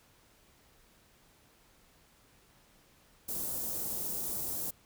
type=band-stop noise; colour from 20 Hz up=white; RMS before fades=-36 dBFS; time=3.28-4.71 s; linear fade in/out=10 ms; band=590 to 8800 Hz; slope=12 dB/octave; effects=pink hiss -64 dBFS RMS until 4.85 s